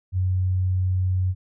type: tone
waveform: sine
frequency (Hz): 92.5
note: F#2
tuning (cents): 0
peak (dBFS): -19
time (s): 0.12-1.35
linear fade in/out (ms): 50
effects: none